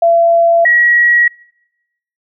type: tone pair in turn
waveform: sine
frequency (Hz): 676 / 1912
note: E5 / A#6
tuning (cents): +43 / +43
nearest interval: octave + tritone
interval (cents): 1800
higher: second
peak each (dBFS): -6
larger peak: neither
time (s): 0.02-0.65 / 0.65-1.28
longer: neither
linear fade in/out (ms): 5
effects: noise-tail reverb RT60 0.9 s tail -26 dB re dry